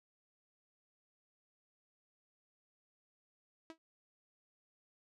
sawtooth tone with exponential decay, 323.7 Hz, E4, 31 cents flat, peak -40 dBFS, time 3.7-3.78 s, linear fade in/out 0 ms, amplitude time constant 16 ms, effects low-pass 6000 Hz 12 dB/octave

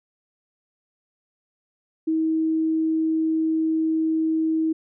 sine tone, 319.4 Hz, D#4, 45 cents sharp, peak -19 dBFS, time 2.07-4.73 s, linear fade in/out 10 ms, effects none

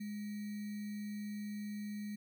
sine tone with sample-and-hold, 207.7 Hz, G#3, in tune, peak -39 dBFS, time 0-2.16 s, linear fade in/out 10 ms, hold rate 2100 Hz, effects none

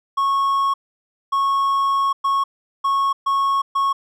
triangle tone bursts at uneven times, 1100 Hz, C#6, 14 cents flat, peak -14 dBFS, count 6, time 0.17-0.74 / 1.32-2.13 / 2.24-2.44 / 2.84-3.13 / 3.26-3.62 / 3.75-3.93 s, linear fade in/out 10 ms, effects none

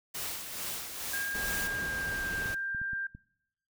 white noise with tremolo, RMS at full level -36 dBFS, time 0.14-1.68 s, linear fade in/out 10 ms, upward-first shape sine, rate 2.3 Hz, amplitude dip 50%
sine tone with pitch glide, 1615 to 1587.3 Hz, G#6 to G6, -49 to +21 cents, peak -32 dBFS, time 1.13-3.07 s, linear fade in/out 5 ms, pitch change -30 cents, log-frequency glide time 1.55-2.28 s
pink noise, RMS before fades -40 dBFS, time 1.34-2.55 s, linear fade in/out 10 ms
clicks, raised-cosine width 5 ms, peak -33 dBFS, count 9, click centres 2.341 / 2.38 / 2.424 / 2.458 / 2.504 / 2.748 / 2.816 / 2.933 / 3.15 s
effects noise-tail reverb RT60 0.8 s tail -24 dB re dry

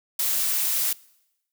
blue noise, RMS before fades -24 dBFS, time 0.19-0.93 s, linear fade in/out 5 ms, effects noise-tail reverb RT60 0.9 s tail -23 dB re dry

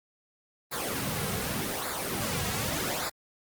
pink noise with flanger, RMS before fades -31 dBFS, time 0.71-3.1 s, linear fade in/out 20 ms, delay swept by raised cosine 0.33 to 3.43 ms, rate 0.85 Hz, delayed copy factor -0.7, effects high-pass 60 Hz 12 dB/octave + Opus 24 kbps

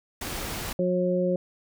pink noise, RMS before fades -33 dBFS, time 0.21-0.73 s, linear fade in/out 5 ms
harmonic tone, 180.7 Hz, F#3, 41 cents flat, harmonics 1 / 2 / 3, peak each -26 / -28 / -25 dBFS, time 0.79-1.36 s, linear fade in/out 2 ms
effects none

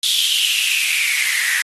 white noise with high-pass filter sweep, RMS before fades -18 dBFS, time 0.03-1.62 s, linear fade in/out 2 ms, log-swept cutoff 3500 to 1800 Hz, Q 9.1, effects AAC 32 kbps

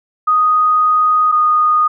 sine tone pair in turn, 1244.5 / 1233.1 Hz, D#6 / D#6, 0 / -16 cents, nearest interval unison, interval 16 cents, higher first, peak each -9 dBFS, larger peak neither, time 0.27-1.32 / 1.32-1.88 s, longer first, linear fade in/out 10 ms, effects none

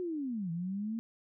sine linear two-way sweep, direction down then up, 370 to 162.7 to 230.9 Hz, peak -33 dBFS, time 0-0.99 s, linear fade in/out 0 ms, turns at 0.51 s, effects none

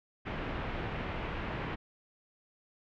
pink low-pass noise, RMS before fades -37 dBFS, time 0.25-1.76 s, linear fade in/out 20 ms, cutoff 2700 Hz, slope 24 dB/octave, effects none

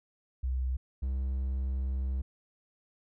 sine / triangle tone pair in turn, 64 / 65.65 Hz, C2 / C2, -38 / +6 cents, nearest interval unison, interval 44 cents, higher second, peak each -28 / -27 dBFS, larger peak second, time 0.43-0.77 / 1.02-2.22 s, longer second, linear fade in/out 10 ms, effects none

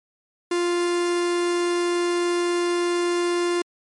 45% pulse tone, 349.2 Hz, F4, in tune, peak -20 dBFS, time 0.51-3.62 s, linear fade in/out 5 ms, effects MP3 48 kbps

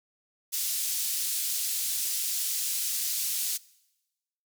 white band-pass noise, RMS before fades -30 dBFS, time 0.52-3.58 s, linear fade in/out 20 ms, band 4200 to 16000 Hz, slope 12 dB/octave, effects noise-tail reverb RT60 1.0 s tail -22 dB re dry

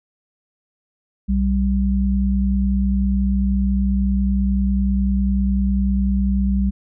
sine tone pair together, 61.95 / 196 Hz, B1 / G3, +6 / 0 cents, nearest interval octave + minor sixth, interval 1994 cents, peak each -18 dBFS, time 1.28-6.71 s, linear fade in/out 20 ms, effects none

